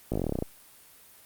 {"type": "slowing click train", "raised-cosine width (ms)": 2, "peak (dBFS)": -15, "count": 13, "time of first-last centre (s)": [0.12, 0.424], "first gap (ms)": 17, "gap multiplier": 1.07, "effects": ["white hiss -54 dBFS RMS until 1.25 s", "Opus 32 kbps"]}